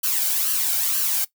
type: noise with flanger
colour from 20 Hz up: blue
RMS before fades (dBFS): -22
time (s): 0.03-1.25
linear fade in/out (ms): 10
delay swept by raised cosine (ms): 0.67 to 1.34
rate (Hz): 2.1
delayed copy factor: +0.6
effects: noise-tail reverb RT60 0.1 s tail -18 dB re dry